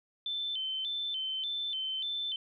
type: tone with vibrato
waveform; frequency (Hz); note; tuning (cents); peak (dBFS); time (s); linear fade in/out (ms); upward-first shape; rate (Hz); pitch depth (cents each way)
sine; 3298; G#7; -13; -32; 0.26-2.36; 2; square; 1.7; 120
effects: none